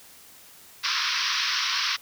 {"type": "band-pass noise", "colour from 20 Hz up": "white", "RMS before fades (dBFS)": -26, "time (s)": [0.83, 1.97], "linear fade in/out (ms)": 20, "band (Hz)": [1000, 5700], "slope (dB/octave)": 96, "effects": ["white hiss -50 dBFS RMS until 2.01 s"]}